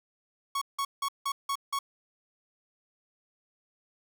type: tone bursts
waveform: 45% pulse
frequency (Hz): 1108.7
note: C#6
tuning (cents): 0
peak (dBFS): -28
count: 6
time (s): 0.55-1.79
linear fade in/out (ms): 5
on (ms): 65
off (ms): 170
effects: none